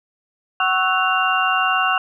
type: tone cluster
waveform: sine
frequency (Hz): 750 / 1110 / 1310 / 1488 / 2783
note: F#5 / C#6 / E6 / F#6 / F7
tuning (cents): +23 / +2 / -11 / +9 / -7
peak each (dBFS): -22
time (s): 0.6-1.98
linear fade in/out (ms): 2
effects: none